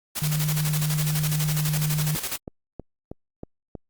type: noise with tremolo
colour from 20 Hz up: white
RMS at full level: -28 dBFS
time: 0.15-2.38 s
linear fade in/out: 20 ms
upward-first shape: square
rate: 12 Hz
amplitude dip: 60%
type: tone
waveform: sine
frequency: 152.2 Hz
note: D#3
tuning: 38 cents flat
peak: -22 dBFS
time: 0.22-2.15 s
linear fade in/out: 0 ms
type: click train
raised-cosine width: 2 ms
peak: -21 dBFS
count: 6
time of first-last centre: 2.16-3.752 s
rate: 3.14 Hz
effects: Opus 48 kbps